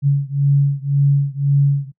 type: beating tone pair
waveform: sine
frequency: 140 / 141.9 Hz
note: C#3 / C#3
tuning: +18 / +41 cents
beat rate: 1.9 Hz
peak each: -15 / -16 dBFS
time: 0.02-1.92 s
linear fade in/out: 50 ms
effects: noise-tail reverb RT60 0.1 s tail -23 dB re dry